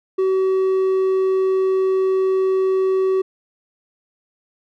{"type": "tone with hard clipping", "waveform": "sine", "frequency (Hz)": 379.4, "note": "F#4", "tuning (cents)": 43, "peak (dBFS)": -16, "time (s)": [0.18, 3.22], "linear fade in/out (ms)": 10, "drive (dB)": 3, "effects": []}